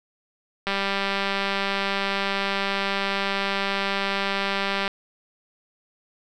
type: click train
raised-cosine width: 0.3 ms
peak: -9 dBFS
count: 830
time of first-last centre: 0.67-4.878 s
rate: 197 Hz
effects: none